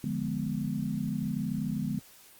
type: chord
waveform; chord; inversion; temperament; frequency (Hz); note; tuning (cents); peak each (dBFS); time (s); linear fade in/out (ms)
sine; D diminished seventh; none; equal; 146.83 / 174.61 / 207.7 / 246.9; D3 / F3 / Ab3 / Cb4; 0 / 0 / 0 / 0; -35 / -36 / -33 / -35; 0.04-1.99; 2
effects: white hiss -55 dBFS RMS until 2.39 s + Opus 48 kbps